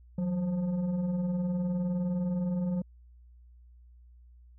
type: tone with frequency modulation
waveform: sine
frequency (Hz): 181.8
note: F#3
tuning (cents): -30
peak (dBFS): -25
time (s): 0.18-2.82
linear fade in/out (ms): 5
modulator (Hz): 344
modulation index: 0.44
effects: tanh soft clip ceiling -26 dBFS + added 60 Hz sine -52 dBFS peak until 4.58 s